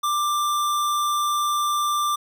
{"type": "tone", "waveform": "square", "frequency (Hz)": 1183, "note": "D6", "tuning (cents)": 12, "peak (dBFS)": -21, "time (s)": [0.03, 2.16], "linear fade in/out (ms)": 10, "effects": []}